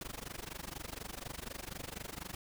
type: noise with amplitude modulation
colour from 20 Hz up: pink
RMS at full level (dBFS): -41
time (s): 0.01-2.35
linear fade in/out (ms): 2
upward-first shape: sine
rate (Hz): 24.1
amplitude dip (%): 95
effects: none